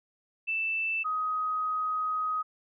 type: tone pair in turn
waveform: sine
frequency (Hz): 2651 / 1256.9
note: E7 / D#6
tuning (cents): +9 / +17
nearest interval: octave + minor second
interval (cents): 1292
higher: first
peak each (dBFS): -27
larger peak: neither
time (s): 0.47-1.04 / 1.04-2.43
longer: second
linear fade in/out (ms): 20
effects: none